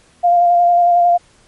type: tone with vibrato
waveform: sine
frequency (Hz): 698.5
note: F5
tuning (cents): 0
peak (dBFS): -8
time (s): 0.23-1.18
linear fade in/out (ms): 20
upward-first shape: square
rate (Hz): 11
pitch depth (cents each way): 15
effects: pink hiss -51 dBFS RMS until 1.47 s + MP3 48 kbps